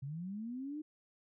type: linear sweep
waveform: sine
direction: up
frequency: 130 to 311.1 Hz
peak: -39 dBFS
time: 0.02-0.82 s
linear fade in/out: 10 ms
effects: none